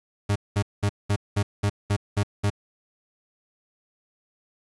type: tone bursts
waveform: 40% pulse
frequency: 101.8 Hz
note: G#2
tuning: 34 cents flat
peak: -19 dBFS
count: 9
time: 0.29-2.502 s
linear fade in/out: 10 ms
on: 68 ms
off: 200 ms
effects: resampled to 22050 Hz + 8-bit